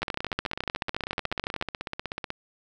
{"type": "two click trains", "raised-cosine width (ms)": 0.3, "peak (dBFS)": [-15, -11], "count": [38, 23], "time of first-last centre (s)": [[0.02, 2.304], [0.03, 1.613]], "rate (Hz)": [16.2, 13.9], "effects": []}